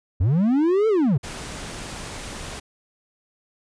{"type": "linear two-way sweep", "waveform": "triangle", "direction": "up then down", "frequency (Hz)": [77.9, 452.3, 115.4], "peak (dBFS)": -14, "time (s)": [0.2, 1.18], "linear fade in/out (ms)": 10, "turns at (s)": 0.88}
{"type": "noise", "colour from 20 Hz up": "pink", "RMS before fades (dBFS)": -34, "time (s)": [1.23, 2.6], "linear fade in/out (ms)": 10}
{"effects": ["resampled to 22050 Hz"]}